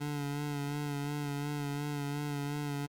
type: tone with vibrato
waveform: 25% pulse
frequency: 144.7 Hz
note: D3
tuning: 25 cents flat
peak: -30 dBFS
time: 0-2.87 s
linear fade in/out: 20 ms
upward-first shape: sine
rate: 2.8 Hz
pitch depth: 30 cents each way
effects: Opus 48 kbps

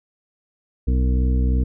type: harmonic tone with a mistuned harmonic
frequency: 63 Hz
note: B1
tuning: 35 cents sharp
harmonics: 1 / 2 / 3 / 4 / 5 / 7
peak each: -16 / -27 / -30 / -28 / -35 / -35 dBFS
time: 0.87-1.64 s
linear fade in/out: 10 ms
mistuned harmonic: 7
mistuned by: +58 cents
effects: none

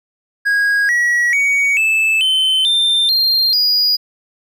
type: tone with pitch steps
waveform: triangle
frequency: 1644 / 1921.5 / 2246 / 2625 / 3068 / 3586 / 4191 / 4898 Hz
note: G#6 / B6 / C#7 / E7 / G7 / A7 / C8 / D#8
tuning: -18 / -48 / +22 / -8 / -38 / +32 / +2 / -28 cents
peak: -10 dBFS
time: 0.45-3.97 s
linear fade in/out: 20 ms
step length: 440 ms
effects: none

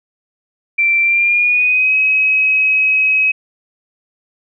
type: tone with pitch glide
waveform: sine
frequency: 2349 to 2547 Hz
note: D7 to D#7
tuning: 0 to +40 cents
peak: -10 dBFS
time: 0.78-3.32 s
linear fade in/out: 10 ms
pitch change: +140 cents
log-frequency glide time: 1.02-1.95 s
effects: none

